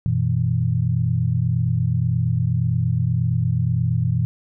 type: tone cluster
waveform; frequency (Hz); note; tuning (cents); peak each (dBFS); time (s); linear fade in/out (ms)
sine; 92.1 / 120.6 / 162.4; F#2 / B2 / E3; -7 / -41 / -26; -25 / -19 / -23; 0.06-4.25; 0
effects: none